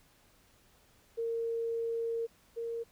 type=tone pair in turn; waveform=sine; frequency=460 / 463.2 Hz; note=A#4 / A#4; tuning=-23 / -11 cents; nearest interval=unison; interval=12 cents; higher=second; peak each=-31 / -34 dBFS; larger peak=first; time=1.17-2.27 / 2.56-2.84 s; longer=first; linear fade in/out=20 ms; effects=pink hiss -65 dBFS RMS until 2.91 s